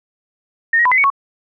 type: tone with pitch steps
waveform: sine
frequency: 1834 / 1892 / 1000 / 2036 / 2231 / 1108 Hz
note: A#6 / A#6 / B5 / C7 / C#7 / C#6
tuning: -29 / +25 / +21 / -48 / +11 / -1 cents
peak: -10 dBFS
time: 0.73-1.102 s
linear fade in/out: 5 ms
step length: 62 ms
effects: none